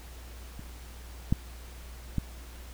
clicks, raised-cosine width 5 ms, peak -28 / -11 / -15 dBFS, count 3, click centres 0.594 / 1.325 / 2.183 s, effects added 60 Hz sine -43 dBFS peak until 2.73 s + pink hiss -51 dBFS RMS until 2.73 s

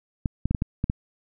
clicks, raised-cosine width 5 ms, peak -11 dBFS, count 7, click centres 0.258 / 0.456 / 0.51 / 0.548 / 0.621 / 0.841 / 0.899 s, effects none

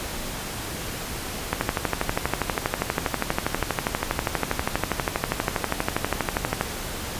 click train, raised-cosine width 0.5 ms, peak -6 dBFS, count 64, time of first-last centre 1.53-6.611 s, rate 12.4 Hz, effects pink hiss -32 dBFS RMS until 7.19 s + resampled to 32000 Hz

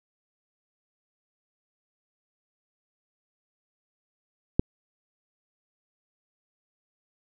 click, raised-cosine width 3 ms, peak -6 dBFS, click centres 4.595 s, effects none

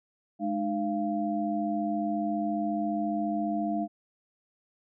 sine tone cluster, 210.1 / 304.6 / 690 Hz, G#3 / D#4 / F5, +20 / -37 / -21 cents, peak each -31 dBFS, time 0.39-3.88 s, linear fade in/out 50 ms, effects none

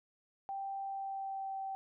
sine tone with pitch glide, 784 to 775 Hz, G5 to G5, 0 to -20 cents, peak -37 dBFS, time 0.49-1.75 s, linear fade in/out 0 ms, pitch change -20 cents, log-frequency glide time 0.82-1.58 s, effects none

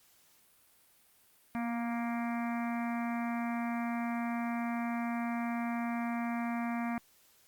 harmonic tone with a mistuned harmonic, 234.2 Hz, A#3, 8 cents sharp, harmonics 1 / 3 / 4 / 5 / 6 / 7 / 8 / 9 / 10, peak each -33 / -40 / -45 / -45 / -50 / -49 / -50 / -48 / -49 dBFS, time 1.55-6.98 s, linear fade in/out 0 ms, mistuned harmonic 1, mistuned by +18 cents, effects white hiss -65 dBFS RMS until 7.47 s + Opus 48 kbps

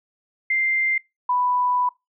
sine tone pair in turn, 2093 / 990.6 Hz, C7 / B5, 0 / +5 cents, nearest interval octave + minor second, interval 1295 cents, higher first, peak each -18 dBFS, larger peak neither, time 0.5-0.98 / 1.29-1.89 s, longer second, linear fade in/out 5 ms, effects noise-tail reverb RT60 0.2 s tail -22 dB re dry

